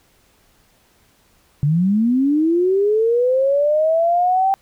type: linear sweep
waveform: sine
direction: up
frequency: 138.2 to 784 Hz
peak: -13 dBFS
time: 1.63-4.54 s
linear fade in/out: 0 ms
effects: pink hiss -57 dBFS RMS until 4.61 s